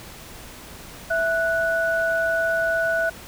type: tone pair together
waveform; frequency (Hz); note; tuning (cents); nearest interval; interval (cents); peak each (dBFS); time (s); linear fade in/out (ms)
sine; 660 / 1477; E5 / F#6; +2 / -3; octave + major second; 1395; -22; 1.1-3.1; 10
effects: pink hiss -41 dBFS RMS until 3.27 s